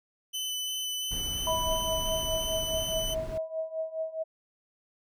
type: tone with vibrato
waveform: sawtooth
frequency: 3016 Hz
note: F#7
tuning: 32 cents sharp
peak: -28 dBFS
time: 0.33-3.15 s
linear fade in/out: 20 ms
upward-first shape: square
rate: 2.9 Hz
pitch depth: 8 cents each way
type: noise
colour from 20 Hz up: brown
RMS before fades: -37 dBFS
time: 1.11-3.38 s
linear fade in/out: 5 ms
type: tone with tremolo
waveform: sine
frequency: 641 Hz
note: E5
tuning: 49 cents flat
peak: -27 dBFS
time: 1.46-4.24 s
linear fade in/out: 20 ms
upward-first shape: triangle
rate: 4.8 Hz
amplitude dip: 90%
type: tone with exponential decay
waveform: sine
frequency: 987.8 Hz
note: B5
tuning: in tune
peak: -28 dBFS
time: 1.47-4.14 s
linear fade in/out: 2 ms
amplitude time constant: 580 ms
effects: none